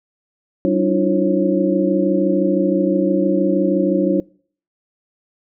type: tone cluster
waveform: sine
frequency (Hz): 191 / 290.1 / 316.1 / 349.4 / 543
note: G3 / D4 / D#4 / F4 / C#5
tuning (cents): -45 / -21 / +27 / +1 / -36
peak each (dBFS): -20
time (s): 0.65-4.2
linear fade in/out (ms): 0
effects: noise-tail reverb RT60 0.5 s tail -24 dB re dry